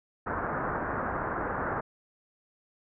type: low-pass noise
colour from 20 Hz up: white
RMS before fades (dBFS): -32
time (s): 0.26-1.81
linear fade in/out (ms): 10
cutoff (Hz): 1600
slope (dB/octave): 48
effects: none